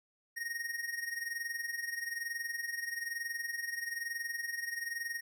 square tone with amplitude modulation, 1864.7 Hz, A#6, in tune, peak -34 dBFS, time 0.36-5.21 s, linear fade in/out 20 ms, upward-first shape sine, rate 21.1 Hz, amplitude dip 70%, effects none

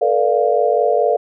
sine chord, B half-diminished seventh, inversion third, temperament equal with one note detuned, 440 / 484.6 / 587.3 / 698.5 Hz, A4 / B4 / D5 / F5, 0 / -33 / 0 / 0 cents, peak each -18 dBFS, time 0.01-1.17 s, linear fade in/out 10 ms, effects none

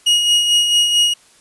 40% pulse tone with tremolo, 2885 Hz, F#7, 44 cents flat, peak -9 dBFS, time 0.06-1.14 s, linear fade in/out 10 ms, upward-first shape sine, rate 4.5 Hz, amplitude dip 45%, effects white hiss -50 dBFS RMS until 1.4 s + resampled to 24000 Hz

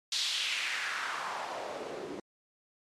white noise with band-pass filter sweep, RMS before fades -35 dBFS, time 0.12-2.2 s, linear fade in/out 2 ms, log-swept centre 4400 to 310 Hz, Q 2.3, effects low-pass 8000 Hz 12 dB/octave + MP3 96 kbps

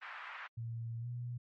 white band-pass noise, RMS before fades -47 dBFS, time 0.01-0.48 s, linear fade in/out 20 ms, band 920 to 2100 Hz, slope 24 dB/octave
sine tone with pitch glide, 115.4 to 121.21 Hz, A#2 to B2, -17 to -32 cents, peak -38 dBFS, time 0.57-1.38 s, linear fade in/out 10 ms, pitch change +85 cents, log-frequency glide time 1-1.07 s
effects MP3 48 kbps

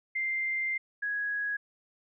sine tone pair in turn, 2093 / 1663.8 Hz, C7 / G#6, 0 / +3 cents, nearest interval major third, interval 397 cents, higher first, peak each -28 / -29 dBFS, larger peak first, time 0.15-0.78 / 1.02-1.57 s, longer first, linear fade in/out 10 ms, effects none

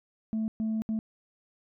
sine tone bursts at uneven times, 220 Hz, A3, in tune, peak -25 dBFS, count 3, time 0.33-0.48 / 0.6-0.82 / 0.89-0.99 s, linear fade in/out 0 ms, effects tanh soft clip ceiling -25 dBFS

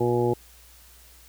harmonic tone, 120.1 Hz, B2, 48 cents flat, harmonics 1 / 2 / 3 / 4 / 5 / 6 / 7, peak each -27 / -30 / -23 / -27 / -37 / -38 / -30 dBFS, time 0-0.34 s, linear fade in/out 10 ms, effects added 60 Hz sine -53 dBFS peak until 1.28 s + white hiss -53 dBFS RMS until 1.28 s

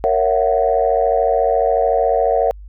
sine chord, F# dominant seventh, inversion first, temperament just, 462.5 / 555 / 666 / 740 Hz, A#4 / C#5 / E5 / F#5, -14 / +2 / +18 / 0 cents, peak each -18 dBFS, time 0.04-2.51 s, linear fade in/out 0 ms, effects tanh soft clip ceiling -3 dBFS + added 50 Hz sine -33 dBFS peak until 2.68 s

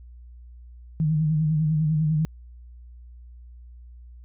sine tone with vibrato, 155.56 Hz, D#3, in tune, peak -19 dBFS, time 1-2.25 s, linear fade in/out 0 ms, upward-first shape sine, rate 10 Hz, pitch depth 59 cents each way, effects added 60 Hz sine -42 dBFS peak until 4.24 s

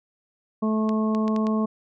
harmonic tone, 217.5 Hz, A3, 20 cents flat, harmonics 1 / 2 / 3 / 4 / 5, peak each -21 / -30 / -33 / -40 / -32 dBFS, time 0.62-1.66 s, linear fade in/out 10 ms
clicks, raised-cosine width 0.2 ms, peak -20 dBFS, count 5, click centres 0.892 / 1.149 / 1.28 / 1.363 / 1.469 s
effects none

